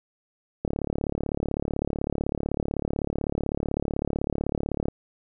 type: click train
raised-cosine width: 2 ms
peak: -13 dBFS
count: 153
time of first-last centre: 0.65-4.884 s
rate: 35.9 Hz
effects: none